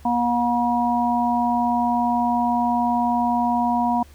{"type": "harmonic tone", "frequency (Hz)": 240, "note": "B3", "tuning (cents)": -49, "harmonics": [1, 3, 4], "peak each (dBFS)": [-22, -22, -22], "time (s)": [0.05, 4.03], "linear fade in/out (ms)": 5, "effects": ["added 72 Hz sine -44 dBFS peak until 4.14 s", "pink hiss -53 dBFS RMS until 4.14 s"]}